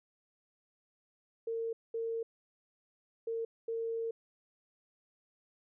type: tone bursts at uneven times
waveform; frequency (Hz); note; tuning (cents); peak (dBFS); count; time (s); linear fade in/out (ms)
sine; 456.2; A#4; -37; -33; 4; 1.47-1.73 / 1.94-2.23 / 3.27-3.45 / 3.68-4.11; 5
effects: none